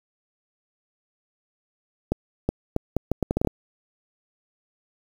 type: accelerating click train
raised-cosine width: 2 ms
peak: -8 dBFS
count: 11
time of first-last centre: 2.12-3.473 s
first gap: 370 ms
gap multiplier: 0.74
effects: 7-bit